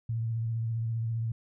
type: tone with vibrato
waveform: sine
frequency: 114 Hz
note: A#2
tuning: 38 cents flat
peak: -28 dBFS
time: 0.09-1.32 s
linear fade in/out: 5 ms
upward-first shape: sine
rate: 15 Hz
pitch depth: 34 cents each way
effects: none